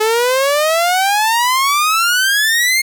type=exponential sweep; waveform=sawtooth; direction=up; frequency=426.8 to 2157 Hz; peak=-8 dBFS; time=0-2.82 s; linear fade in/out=10 ms; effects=none